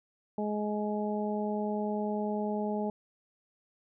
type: harmonic tone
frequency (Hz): 210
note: G#3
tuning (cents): +19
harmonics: 1 / 2 / 3 / 4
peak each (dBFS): -32 / -35 / -37 / -38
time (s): 0.38-2.9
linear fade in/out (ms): 2
effects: none